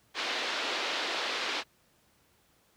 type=band-pass noise; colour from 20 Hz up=white; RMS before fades=-33 dBFS; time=0.14-1.64 s; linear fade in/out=50 ms; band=300 to 4200 Hz; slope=24 dB/octave; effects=pink hiss -67 dBFS RMS until 2.76 s + high-pass 60 Hz 12 dB/octave